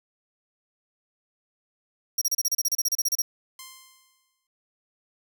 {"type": "tone bursts", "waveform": "sawtooth", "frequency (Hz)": 5650, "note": "F8", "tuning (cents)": 19, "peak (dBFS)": -19, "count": 16, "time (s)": [2.18, 3.22], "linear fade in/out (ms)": 5, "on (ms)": 35, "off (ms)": 32}
{"type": "tone with exponential decay", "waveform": "5% pulse", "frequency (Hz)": 1046.5, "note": "C6", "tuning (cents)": 0, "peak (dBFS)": -27, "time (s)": [3.59, 4.47], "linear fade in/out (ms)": 2, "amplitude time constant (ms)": 190}
{"effects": []}